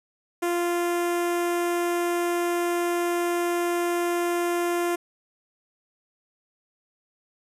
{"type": "tone with notch filter", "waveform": "sawtooth", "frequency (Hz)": 347.4, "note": "F4", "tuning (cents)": -9, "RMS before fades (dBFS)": -25, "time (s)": [0.42, 4.96], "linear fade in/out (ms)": 10, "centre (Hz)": 4300, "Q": 1.2, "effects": ["resampled to 32000 Hz", "9-bit"]}